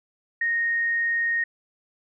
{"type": "tone", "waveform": "sine", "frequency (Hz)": 1859, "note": "A#6", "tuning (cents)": -5, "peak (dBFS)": -21, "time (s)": [0.41, 1.44], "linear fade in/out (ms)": 5, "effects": []}